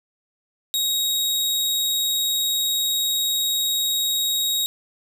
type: tone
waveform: sawtooth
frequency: 3784 Hz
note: A#7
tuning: 25 cents sharp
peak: -17 dBFS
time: 0.74-4.66 s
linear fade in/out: 0 ms
effects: none